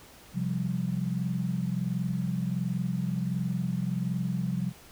sine chord, C suspended fourth, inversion none, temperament equal, 130.81 / 174.61 / 196 Hz, C3 / F3 / G3, 0 / 0 / 0 cents, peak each -32 / -30 / -33 dBFS, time 0.33-4.73 s, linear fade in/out 50 ms, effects pink hiss -52 dBFS RMS until 4.91 s

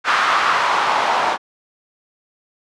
white noise with band-pass filter sweep, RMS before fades -17 dBFS, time 0.04-1.38 s, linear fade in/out 50 ms, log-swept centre 1300 to 830 Hz, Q 2.4, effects low-pass 5000 Hz 12 dB/octave

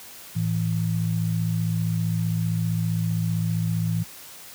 sine tone pair together, 110.2 / 165.5 Hz, A2 / E3, +3 / +7 cents, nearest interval perfect fifth, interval 704 cents, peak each -24 dBFS, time 0.35-4.04 s, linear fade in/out 20 ms, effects white hiss -43 dBFS RMS until 4.54 s + high-pass 60 Hz 12 dB/octave

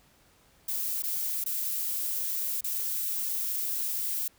violet noise with dropouts, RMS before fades -31 dBFS, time 0.68-4.28 s, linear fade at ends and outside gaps 5 ms, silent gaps 1.024-1.035 / 1.441-1.46 / 2.609-2.641 s, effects pink hiss -62 dBFS RMS until 4.38 s

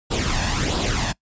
pink noise with flanger, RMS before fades -22 dBFS, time 0.1-1.13 s, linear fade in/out 20 ms, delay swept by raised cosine 0.23 to 1.17 ms, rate 1.5 Hz, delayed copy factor +0.6, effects noise-tail reverb RT60 0.1 s tail -23 dB re dry + resampled to 16000 Hz

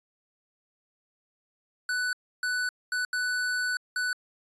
square tone bursts at uneven times, 1490 Hz, F#6, 12 cents sharp, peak -27 dBFS, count 5, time 1.89-2.13 / 2.43-2.69 / 2.92-3.05 / 3.13-3.77 / 3.96-4.13 s, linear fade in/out 2 ms, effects resampled to 22050 Hz

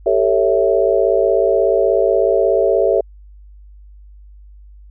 sine chord, A dominant seventh, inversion third, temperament equal with one note detuned, 392 / 448.5 / 554.4 / 659.3 Hz, G4 / A4 / C#5 / E5, 0 / +33 / 0 / 0 cents, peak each -17 dBFS, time 0.06-3.01 s, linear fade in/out 5 ms, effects added 50 Hz sine -38 dBFS peak until 4.9 s

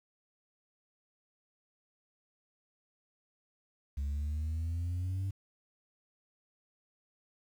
sine exponential sweep, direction up, 68.8 to 98 Hz, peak -29 dBFS, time 3.97-5.31 s, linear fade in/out 10 ms, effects tanh soft clip ceiling -31 dBFS + 10-bit

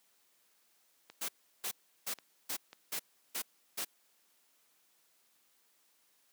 click train, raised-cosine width 0.2 ms, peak -32 dBFS, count 4, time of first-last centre 1.1-2.73 s, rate 1.84 Hz
white noise bursts, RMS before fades -37 dBFS, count 7, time 1.21-3.849 s, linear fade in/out 10 ms, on 77 ms, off 350 ms
effects white hiss -71 dBFS RMS until 6.32 s + high-pass 200 Hz 12 dB/octave

